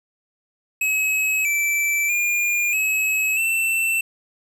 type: tone with pitch steps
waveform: square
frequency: 2563 / 2327 / 2414 / 2569 / 2679 Hz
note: E7 / D7 / D7 / E7 / E7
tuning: -49 / -17 / +47 / -45 / +27 cents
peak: -19 dBFS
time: 0.81-4.01 s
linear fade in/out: 5 ms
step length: 640 ms
effects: 8-bit